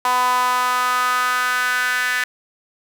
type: tone with high-pass filter sweep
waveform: sawtooth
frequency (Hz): 250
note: B3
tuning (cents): +21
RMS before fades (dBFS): -19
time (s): 0.05-2.24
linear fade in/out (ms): 2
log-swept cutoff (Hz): 940 to 1700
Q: 4.9
effects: none